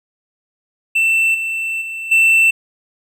triangle tone with level steps, 2675 Hz, E7, 25 cents sharp, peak -10 / -17 / -22 / -7 dBFS, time 0.95-2.51 s, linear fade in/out 10 ms, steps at 1.34 / 1.81 / 2.11 s, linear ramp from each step 10 ms, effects none

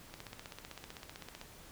click train, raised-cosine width 0.2 ms, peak -28 dBFS, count 21, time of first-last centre 0.14-1.414 s, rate 15.7 Hz, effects pink hiss -55 dBFS RMS until 1.71 s

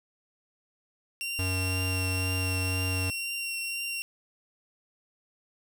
sawtooth tone with vibrato, 2748 Hz, F7, 29 cents flat, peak -28 dBFS, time 1.21-4.02 s, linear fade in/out 0 ms, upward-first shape triangle, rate 2 Hz, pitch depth 16 cents each way
square tone, 93.4 Hz, F#2, 17 cents sharp, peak -29 dBFS, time 1.39-3.1 s, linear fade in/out 0 ms
effects none

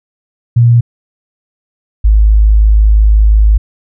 sine tone pair in turn, 118.6 / 52.83 Hz, A#2 / G#1, +30 / +30 cents, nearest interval octave + major second, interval 1400 cents, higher first, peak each -3 dBFS, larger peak neither, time 0.56-0.81 / 2.04-3.58 s, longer second, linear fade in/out 10 ms, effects none

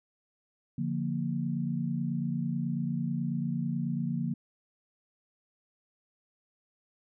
sine chord, Bb major, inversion first, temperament just, 145.68 / 174.81 / 233.1 Hz, D3 / F3 / Bb3, -14 / +2 / 0 cents, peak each -33 dBFS, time 0.78-4.34 s, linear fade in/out 5 ms, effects none

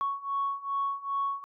sine beating tone pair, 1108.7 / 1111.2 Hz, C#6 / C#6, 0 / +4 cents, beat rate 2.5 Hz, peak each -32 / -30 dBFS, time 0.01-1.44 s, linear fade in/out 0 ms, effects tanh soft clip ceiling -21 dBFS

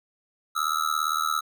square tone with amplitude modulation, 1300 Hz, E6, 24 cents flat, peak -20 dBFS, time 0.55-1.41 s, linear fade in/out 20 ms, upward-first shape sine, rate 77.6 Hz, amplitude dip 100%, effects none

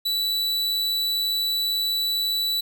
45% pulse tone, 3951 Hz, B7, in tune, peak -22 dBFS, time 0.05-2.61 s, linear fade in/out 10 ms, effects none

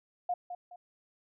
sine tone with echo, 713 Hz, F5, 36 cents sharp, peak -28 dBFS, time 0.29-0.34 s, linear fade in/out 5 ms, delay 210 ms, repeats 2, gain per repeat -9 dB, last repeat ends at 0.76 s, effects none

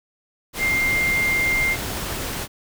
sine tone in noise, 2100 Hz, C7, 6 cents sharp, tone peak -18 dBFS, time 0.58-1.77 s, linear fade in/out 50 ms, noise pink, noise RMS -28 dBFS, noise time 0.53-2.48 s, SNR +7 dB, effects none

